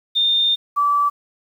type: tone pair in turn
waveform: sine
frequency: 3626 / 1156.4 Hz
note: A#7 / D6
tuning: -49 / -27 cents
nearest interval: octave + minor sixth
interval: 1978 cents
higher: first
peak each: -14 dBFS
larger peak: neither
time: 0.15-0.56 / 0.76-1.1 s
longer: first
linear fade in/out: 20 ms
effects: 8-bit